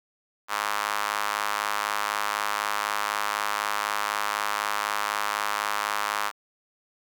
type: tone with high-pass filter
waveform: sawtooth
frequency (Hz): 104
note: G#2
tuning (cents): +3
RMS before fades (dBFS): -28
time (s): 0.48-6.32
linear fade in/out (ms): 50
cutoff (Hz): 1100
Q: 2.3
effects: none